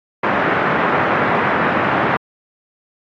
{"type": "band-pass noise", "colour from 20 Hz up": "white", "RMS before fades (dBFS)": -17, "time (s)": [0.23, 2.17], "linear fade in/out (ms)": 5, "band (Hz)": [120, 1700], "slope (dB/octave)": 24, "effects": ["AAC 32 kbps"]}